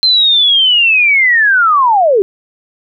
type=linear sweep; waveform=sine; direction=down; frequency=4140 to 370 Hz; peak=-6 dBFS; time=0.03-2.22 s; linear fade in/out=0 ms; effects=none